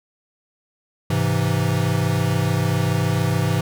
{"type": "chord", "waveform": "square", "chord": "Ab augmented", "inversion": "none", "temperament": "equal", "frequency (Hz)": [103.83, 130.81, 164.81], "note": ["Ab2", "C3", "E3"], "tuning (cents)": [0, 0, 0], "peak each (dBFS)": -23, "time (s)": [1.1, 3.61], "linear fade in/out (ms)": 5, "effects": []}